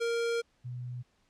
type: tone pair in turn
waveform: square / sine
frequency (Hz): 466.2 / 123.48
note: A#4 / B2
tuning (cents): 0 / 0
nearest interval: octave + major seventh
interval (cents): 2300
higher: first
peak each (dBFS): -29 / -36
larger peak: first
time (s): 0-0.42 / 0.64-1.03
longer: first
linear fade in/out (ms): 20
effects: pink hiss -71 dBFS RMS until 1.29 s + low-pass 7000 Hz 12 dB/octave